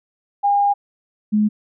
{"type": "tone pair in turn", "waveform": "sine", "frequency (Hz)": [810, 211.4], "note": ["G#5", "G#3"], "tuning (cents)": [-43, 31], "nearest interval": "octave + major seventh", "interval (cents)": 2326, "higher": "first", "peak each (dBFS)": -13, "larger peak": "neither", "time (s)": [[0.43, 0.74], [1.32, 1.49]], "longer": "first", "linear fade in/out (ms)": 20, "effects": []}